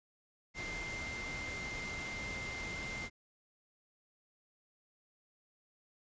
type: tone in noise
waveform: sine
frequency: 2093 Hz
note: C7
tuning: in tune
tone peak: -41 dBFS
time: 0.54-3.1 s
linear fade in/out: 50 ms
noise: pink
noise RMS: -44 dBFS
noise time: 0.54-3.1 s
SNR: 0 dB
effects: resampled to 16000 Hz